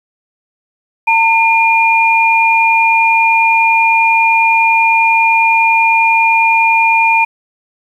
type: tone pair together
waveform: sine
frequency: 905 / 2416 Hz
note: A5 / D7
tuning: +48 / +48 cents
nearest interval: octave + perfect fourth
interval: 1700 cents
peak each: -10 dBFS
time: 1.07-7.25 s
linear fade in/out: 10 ms
effects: 7-bit